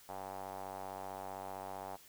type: tone with band-pass filter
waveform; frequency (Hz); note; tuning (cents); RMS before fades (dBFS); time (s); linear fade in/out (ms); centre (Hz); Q
square; 47.74; G1; -45; -45; 0.08-1.97; 20; 790; 3.8
effects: white hiss -60 dBFS RMS until 2.08 s